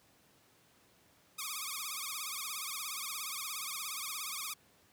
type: tone with vibrato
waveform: 5% pulse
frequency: 1174.7 Hz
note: D6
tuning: in tune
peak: -26 dBFS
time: 1.38-4.54 s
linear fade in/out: 10 ms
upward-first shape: triangle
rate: 17 Hz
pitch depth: 180 cents each way
effects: pink hiss -66 dBFS RMS until 4.92 s + high-pass 100 Hz 12 dB/octave